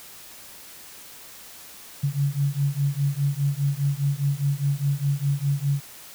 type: beating tone pair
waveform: sine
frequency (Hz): 138.59 / 143.49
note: C#3 / D3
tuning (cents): 0 / -40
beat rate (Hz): 4.9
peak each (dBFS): -24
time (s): 2.03-5.81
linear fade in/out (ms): 10
effects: white hiss -44 dBFS RMS until 6.14 s